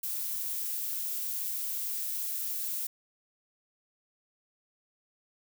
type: noise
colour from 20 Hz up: violet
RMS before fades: -34 dBFS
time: 0.03-2.87 s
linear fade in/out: 5 ms
effects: none